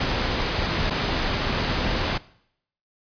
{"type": "noise with dropouts", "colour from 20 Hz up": "pink", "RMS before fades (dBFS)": -24, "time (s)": [0, 2.18], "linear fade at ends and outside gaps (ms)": 5, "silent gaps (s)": [0.9, 0.906], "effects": ["noise-tail reverb RT60 0.7 s tail -20 dB re dry", "resampled to 11025 Hz"]}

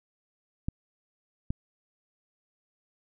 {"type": "clicks", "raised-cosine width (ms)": 5, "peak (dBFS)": -17, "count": 2, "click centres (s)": [0.685, 1.505], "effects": []}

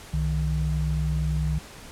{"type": "tone pair together", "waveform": "sine", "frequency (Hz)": [64.88, 154], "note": ["C2", "D#3"], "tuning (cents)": [-14, -17], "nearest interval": "octave + minor third", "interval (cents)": 1497, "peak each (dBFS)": -25, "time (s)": [0.13, 1.59], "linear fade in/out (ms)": 10, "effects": ["pink hiss -44 dBFS RMS until 1.91 s", "low-pass 11000 Hz 12 dB/octave"]}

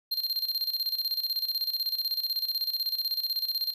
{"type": "tone with tremolo", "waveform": "square", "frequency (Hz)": 4186, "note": "C8", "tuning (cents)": 0, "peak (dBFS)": -26, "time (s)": [0.11, 3.74], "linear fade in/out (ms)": 10, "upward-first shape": "square", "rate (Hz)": 16, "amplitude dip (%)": 70, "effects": []}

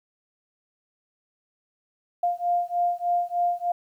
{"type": "beating tone pair", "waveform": "sine", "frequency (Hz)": [700, 703.3], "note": ["F5", "F5"], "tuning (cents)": [4, 12], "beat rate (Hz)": 3.3, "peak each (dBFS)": -25, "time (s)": [2.23, 3.72], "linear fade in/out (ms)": 5, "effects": ["10-bit"]}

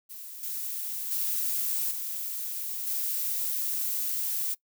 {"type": "noise with level steps", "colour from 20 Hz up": "violet", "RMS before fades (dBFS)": [-42, -34, -29, -34, -30], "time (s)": [0.09, 4.55], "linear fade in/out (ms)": 20, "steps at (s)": [0.43, 1.11, 1.91, 2.87], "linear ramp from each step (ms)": 2, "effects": ["noise-tail reverb RT60 0.1 s tail -21 dB re dry"]}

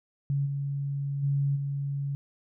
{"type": "tone with level steps", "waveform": "sine", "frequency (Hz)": 140.3, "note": "C#3", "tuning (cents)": 21, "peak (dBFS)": [-24, -28, -23, -28], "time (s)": [0.3, 2.15], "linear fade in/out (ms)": 0, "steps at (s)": [0.45, 1.22, 1.55], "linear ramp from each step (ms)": 20, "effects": []}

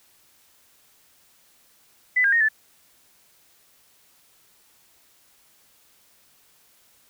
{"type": "tone with pitch steps", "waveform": "sine", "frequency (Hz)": [2000, 1612, 1856, 1749], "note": ["B6", "G6", "A#6", "A6"], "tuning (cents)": [21, 48, -8, -11], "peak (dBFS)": -16, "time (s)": [2.16, 2.488], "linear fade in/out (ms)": 10, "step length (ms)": 82, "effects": ["white hiss -59 dBFS RMS until 7.09 s"]}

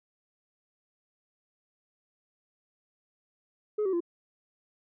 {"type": "tone with pitch steps", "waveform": "sine", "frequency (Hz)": [422.5, 380.8, 343.2], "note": ["G#4", "F#4", "F4"], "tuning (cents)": [30, 50, -30], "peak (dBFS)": -23, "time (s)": [3.78, 4.005], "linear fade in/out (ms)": 10, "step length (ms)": 75, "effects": ["tanh soft clip ceiling -24 dBFS"]}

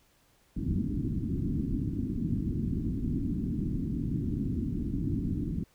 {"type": "low-pass noise", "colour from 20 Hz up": "white", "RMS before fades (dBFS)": -31, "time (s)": [0.56, 5.64], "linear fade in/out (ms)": 5, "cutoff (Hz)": 300, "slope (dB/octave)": 48, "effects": ["pink hiss -66 dBFS RMS until 5.74 s"]}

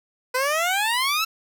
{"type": "exponential sweep", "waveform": "15% pulse", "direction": "up", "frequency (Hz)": [496.8, 1346], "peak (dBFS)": -14, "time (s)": [0.34, 1.25], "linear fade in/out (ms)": 10, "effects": []}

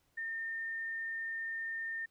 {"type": "tone", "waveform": "sine", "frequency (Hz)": 1815, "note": "A#6", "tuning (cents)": -47, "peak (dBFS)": -36, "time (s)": [0.17, 2.06], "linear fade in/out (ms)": 10, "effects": ["pink hiss -75 dBFS RMS until 2.1 s"]}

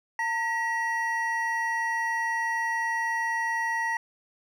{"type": "tone pair together", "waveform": "triangle", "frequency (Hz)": [907.7, 1914], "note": ["A#5", "A#6"], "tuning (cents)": [-46, 45], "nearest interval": "octave + minor second", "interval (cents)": 1291, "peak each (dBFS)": [-27, -26], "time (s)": [0.19, 3.97], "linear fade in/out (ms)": 2, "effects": []}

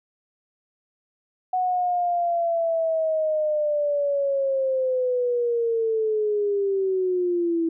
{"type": "linear sweep", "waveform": "sine", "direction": "down", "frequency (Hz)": [740, 326.8], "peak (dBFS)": -20, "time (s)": [1.53, 7.69], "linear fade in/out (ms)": 5, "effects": []}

